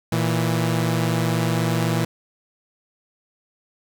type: tone pair together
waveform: sawtooth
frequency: 116.34 / 164.4 Hz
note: A#2 / E3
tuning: -3 / -4 cents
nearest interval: tritone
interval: 599 cents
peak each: -18 dBFS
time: 0.12-2.05 s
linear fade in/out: 5 ms
effects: 7-bit